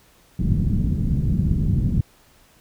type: low-pass noise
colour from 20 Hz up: white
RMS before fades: -20 dBFS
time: 0.39-2.01 s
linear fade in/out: 2 ms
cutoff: 190 Hz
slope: 24 dB/octave
effects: pink hiss -55 dBFS RMS until 2.6 s